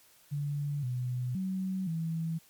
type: tone with pitch steps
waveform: sine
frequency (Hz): 144.6 / 124.9 / 188.6 / 163.2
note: D3 / B2 / F#3 / E3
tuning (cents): -27 / +20 / +33 / -17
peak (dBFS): -30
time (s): 0.31-2.39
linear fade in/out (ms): 20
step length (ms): 520
effects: white hiss -61 dBFS RMS until 2.49 s + MP3 96 kbps